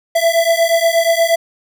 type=beating tone pair; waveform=square; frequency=663 / 671.4 Hz; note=E5 / E5; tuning=+10 / +32 cents; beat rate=8.4 Hz; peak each=-15 dBFS; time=0.15-1.36 s; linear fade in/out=10 ms; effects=none